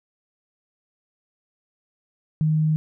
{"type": "tone", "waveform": "sine", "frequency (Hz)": 155.56, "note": "D#3", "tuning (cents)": 0, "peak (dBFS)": -17, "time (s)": [2.41, 2.76], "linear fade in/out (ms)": 0, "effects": []}